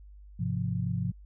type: chord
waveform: sine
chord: F minor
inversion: first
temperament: equal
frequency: 103.83 / 130.81 / 174.61 Hz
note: Ab2 / C3 / F3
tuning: 0 / 0 / 0 cents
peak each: -32 dBFS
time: 0.39-1.12 s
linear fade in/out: 10 ms
effects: added 50 Hz sine -47 dBFS peak until 1.25 s